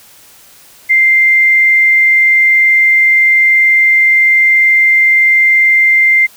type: tone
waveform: sine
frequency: 2093 Hz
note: C7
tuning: in tune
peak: -5 dBFS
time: 0.89-6.27 s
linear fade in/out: 20 ms
effects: white hiss -41 dBFS RMS until 6.36 s